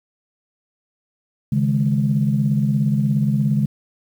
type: chord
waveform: sine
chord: C# suspended second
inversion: none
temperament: equal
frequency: 138.59 / 155.56 / 207.7 Hz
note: C#3 / D#3 / G#3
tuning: 0 / 0 / 0 cents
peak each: -18 / -22 / -19 dBFS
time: 1.52-3.66 s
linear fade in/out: 5 ms
effects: tanh soft clip ceiling -6 dBFS + 8-bit